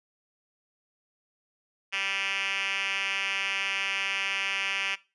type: tone with band-pass filter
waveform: 5% pulse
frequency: 195.4 Hz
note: G3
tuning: 5 cents flat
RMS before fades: -30 dBFS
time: 1.92-4.96 s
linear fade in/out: 20 ms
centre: 2800 Hz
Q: 3.5
effects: noise-tail reverb RT60 0.3 s tail -20 dB re dry + resampled to 24000 Hz